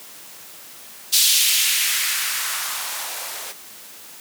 violet noise with band-pass filter sweep, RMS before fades -21 dBFS, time 1.12-3.53 s, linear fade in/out 20 ms, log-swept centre 4000 to 520 Hz, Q 1.6, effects white hiss -41 dBFS RMS until 4.2 s + high-pass 150 Hz 12 dB/octave

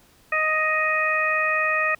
harmonic tone, 624 Hz, D#5, 5 cents sharp, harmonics 1 / 2 / 3 / 4, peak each -28 / -25 / -23 / -25 dBFS, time 0.32-1.95 s, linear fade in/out 5 ms, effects pink hiss -56 dBFS RMS until 1.99 s

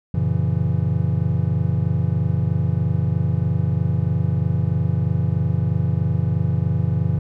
triangle chord, F# dominant seventh, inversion none, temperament just, 92.5 / 115.62 / 138.75 / 166.5 Hz, F#2 / A#2 / C#3 / E3, 0 / -14 / +2 / +18 cents, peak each -21 dBFS, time 0.14-7.19 s, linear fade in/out 5 ms, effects none

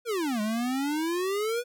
square exponential two-way sweep, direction down then up, 493.9 to 207.7 to 493.9 Hz, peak -27 dBFS, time 0.05-1.64 s, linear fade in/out 50 ms, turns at 0.41 s, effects none

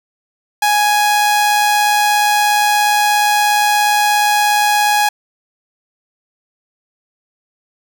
sawtooth tone with amplitude modulation, 832 Hz, G#5, 3 cents sharp, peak -6 dBFS, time 0.62-5.09 s, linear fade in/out 5 ms, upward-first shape sine, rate 117 Hz, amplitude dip 25%, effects none

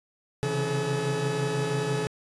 40% pulse tone cluster, 133.3 / 139.3 / 164.3 / 428.8 Hz, C3 / C#3 / E3 / A4, +33 / +9 / -5 / -45 cents, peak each -31 / -32 / -32 / -28 dBFS, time 0.43-2.07 s, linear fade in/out 0 ms, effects resampled to 24000 Hz

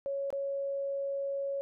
sine tone with dropouts, 554.4 Hz, C#5, in tune, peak -31 dBFS, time 0.06-1.61 s, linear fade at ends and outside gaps 0 ms, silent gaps 0.304-0.327 s, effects none

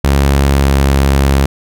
sawtooth tone with pitch glide, 69.3 to 68.62 Hz, C#2 to C#2, 0 to -17 cents, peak -4 dBFS, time 0.04-1.46 s, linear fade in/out 5 ms, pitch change -17 cents, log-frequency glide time 0.56-0.7 s, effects none

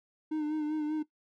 triangle tone with vibrato, 305 Hz, D#4, 34 cents flat, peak -27 dBFS, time 0.31-1.03 s, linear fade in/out 10 ms, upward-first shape sine, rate 5.1 Hz, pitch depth 38 cents each way, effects noise-tail reverb RT60 0.1 s tail -17 dB re dry

